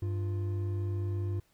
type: tone pair together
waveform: triangle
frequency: 98.21 / 349.2 Hz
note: G2 / F4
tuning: +4 / 0 cents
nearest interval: octave + minor seventh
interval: 2196 cents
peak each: -28 / -40 dBFS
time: 0.02-1.4 s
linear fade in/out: 5 ms
effects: pink hiss -69 dBFS RMS until 1.53 s